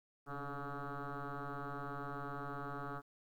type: tone with frequency modulation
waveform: sine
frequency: 570 Hz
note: C#5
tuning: 48 cents sharp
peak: -39 dBFS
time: 0.26-3.02 s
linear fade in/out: 50 ms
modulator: 141 Hz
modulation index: 6
effects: tanh soft clip ceiling -37 dBFS + 12-bit